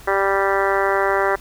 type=harmonic tone; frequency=196 Hz; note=G3; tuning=in tune; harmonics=2 / 3 / 4 / 5 / 6 / 7 / 8 / 9 / 10; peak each=-21 / -23 / -24 / -25 / -26 / -26 / -27 / -28 / -28 dBFS; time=0.07-1.36 s; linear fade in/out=10 ms; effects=added 50 Hz sine -43 dBFS peak until 1.4 s + pink hiss -44 dBFS RMS until 1.4 s